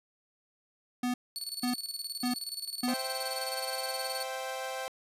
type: tone bursts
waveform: square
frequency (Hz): 247.2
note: B3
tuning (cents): +2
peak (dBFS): -29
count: 4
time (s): 1.03-2.94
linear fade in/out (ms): 5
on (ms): 110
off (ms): 490
type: tone with tremolo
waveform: sawtooth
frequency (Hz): 4435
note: C#8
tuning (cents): 0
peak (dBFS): -31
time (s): 1.36-4.23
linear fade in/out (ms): 0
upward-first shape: square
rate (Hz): 19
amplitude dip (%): 70
type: chord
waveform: sawtooth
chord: C major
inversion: none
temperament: equal with one note detuned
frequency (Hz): 523.3 / 659.3 / 781.7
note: C5 / E5 / G5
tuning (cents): 0 / 0 / -5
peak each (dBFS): -34 / -39 / -35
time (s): 2.88-4.88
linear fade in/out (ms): 0
effects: resampled to 32000 Hz